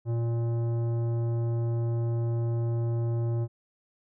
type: tone with tanh clipping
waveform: sine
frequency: 116.7 Hz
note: A#2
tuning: 2 cents sharp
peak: -27 dBFS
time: 0.05-3.48 s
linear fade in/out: 50 ms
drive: 13 dB
effects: none